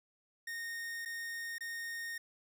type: tone with dropouts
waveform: 45% pulse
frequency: 1846 Hz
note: A#6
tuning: 17 cents flat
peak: -39 dBFS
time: 0.47-2.18 s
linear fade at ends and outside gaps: 5 ms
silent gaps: 1.051-1.057 / 1.583-1.607 s
effects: none